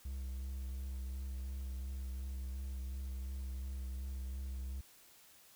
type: tone with vibrato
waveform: triangle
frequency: 65.41 Hz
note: C2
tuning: in tune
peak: -37 dBFS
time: 0.05-4.81 s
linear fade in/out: 5 ms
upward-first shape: sine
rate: 2.8 Hz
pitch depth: 27 cents each way
effects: white hiss -62 dBFS RMS until 5.55 s